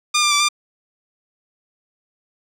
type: tone with pitch steps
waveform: 10% pulse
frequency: 1208 / 1190 / 1165 / 1193 Hz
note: D6 / D6 / D6 / D6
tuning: +48 / +22 / -14 / +27 cents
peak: -6 dBFS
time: 0.14-0.488 s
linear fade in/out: 10 ms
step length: 87 ms
effects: low-pass 11000 Hz 12 dB/octave